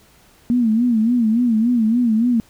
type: tone with vibrato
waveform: sine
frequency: 231.5 Hz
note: A#3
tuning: 12 cents flat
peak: -13 dBFS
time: 0.5-2.4 s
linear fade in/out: 0 ms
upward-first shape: sine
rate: 3.5 Hz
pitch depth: 120 cents each way
effects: pink hiss -52 dBFS RMS until 2.49 s